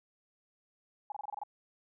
sine tone bursts, 830.6 Hz, G#5, in tune, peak -36 dBFS, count 8, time 1.1-1.435 s, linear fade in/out 2 ms, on 20 ms, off 25 ms, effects none

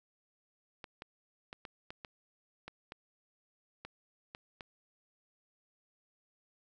clicks, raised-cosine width 0.3 ms, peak -28 dBFS, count 11, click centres 0.842 / 1.021 / 1.529 / 1.652 / 1.905 / 2.048 / 2.68 / 2.921 / 3.85 / 4.349 / 4.608 s, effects none

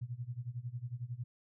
sine tone with tremolo, 121.4 Hz, B2, 29 cents flat, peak -35 dBFS, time 0.01-1.24 s, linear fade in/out 10 ms, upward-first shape sine, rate 11 Hz, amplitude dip 90%, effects none

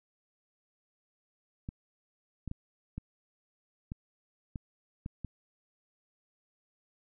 clicks, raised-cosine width 5 ms, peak -25 dBFS, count 8, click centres 1.689 / 2.477 / 2.514 / 2.98 / 3.919 / 4.558 / 5.061 / 5.247 s, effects none

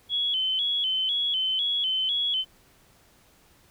sine tone with vibrato, 3203 Hz, G7, 37 cents sharp, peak -23 dBFS, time 0.09-2.45 s, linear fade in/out 50 ms, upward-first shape square, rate 2 Hz, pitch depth 78 cents each way, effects pink hiss -59 dBFS RMS until 3.7 s

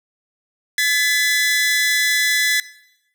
sawtooth tone pair together, 1715 / 2005 Hz, A6 / B6, -45 / +26 cents, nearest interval minor third, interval 271 cents, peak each -15 dBFS, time 0.78-2.6 s, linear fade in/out 2 ms, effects noise-tail reverb RT60 0.9 s tail -19 dB re dry

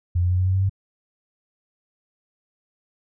sine tone with pitch steps, 87.7 / 89.18 / 90.69 / 92.22 / 93.78 / 95.36 / 96.97 Hz, F2 / F2 / F#2 / F#2 / F#2 / G2 / G2, +8 / +37 / -34 / -5 / +24 / -47 / -18 cents, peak -17 dBFS, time 0.15-0.696 s, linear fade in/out 10 ms, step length 78 ms, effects none

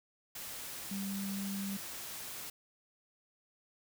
sine tone in noise, 197.1 Hz, G3, 10 cents sharp, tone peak -36 dBFS, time 0.91-1.77 s, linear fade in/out 5 ms, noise white, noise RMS -44 dBFS, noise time 0.35-2.5 s, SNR +5 dB, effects none

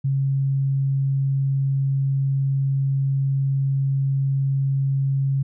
sine tone, 136.5 Hz, C#3, 26 cents flat, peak -18 dBFS, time 0.04-5.43 s, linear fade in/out 10 ms, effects none

